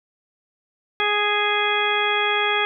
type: harmonic tone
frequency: 415.3 Hz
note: G#4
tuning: in tune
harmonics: 1 / 2 / 3 / 4 / 5 / 6 / 8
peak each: -26 / -26 / -26 / -26 / -26 / -26 / -26 dBFS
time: 1-2.65 s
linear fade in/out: 0 ms
effects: none